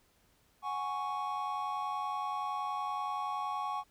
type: chord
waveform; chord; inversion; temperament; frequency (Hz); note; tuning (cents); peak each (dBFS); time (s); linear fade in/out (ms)
triangle; F# suspended second; none; equal; 740 / 830.6 / 1108.7; F#5 / G#5 / C#6; 0 / 0 / 0; -39 / -36 / -34; 0.62-3.84; 50
effects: pink hiss -69 dBFS RMS until 3.9 s